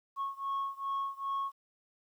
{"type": "beating tone pair", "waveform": "sine", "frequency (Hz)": [1097, 1099.5], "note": ["C#6", "C#6"], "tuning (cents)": [-18, -14], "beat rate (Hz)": 2.5, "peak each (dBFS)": [-34, -35], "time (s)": [0.16, 1.52], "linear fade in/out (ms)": 50, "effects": ["tanh soft clip ceiling -29 dBFS", "11-bit"]}